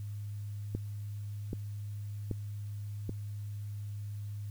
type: click train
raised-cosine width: 3 ms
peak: -22 dBFS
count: 4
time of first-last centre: 0.75-3.094 s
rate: 1.28 Hz
effects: added 103 Hz sine -37 dBFS peak until 4.5 s + white hiss -63 dBFS RMS until 4.5 s